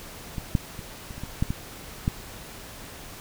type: clicks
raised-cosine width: 5 ms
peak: -18 / -8 / -23 / -27 / -25 / -21 / -10 / -14 / -10 dBFS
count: 9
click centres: 0.382 / 0.552 / 0.792 / 1.108 / 1.18 / 1.236 / 1.425 / 1.505 / 2.079 s
effects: pink hiss -42 dBFS RMS until 3.2 s